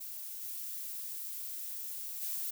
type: noise with level steps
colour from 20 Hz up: violet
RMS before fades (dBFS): -43 / -41 / -37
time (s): 0-2.51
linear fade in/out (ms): 10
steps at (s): 0.41 / 2.21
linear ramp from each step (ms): 20
effects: none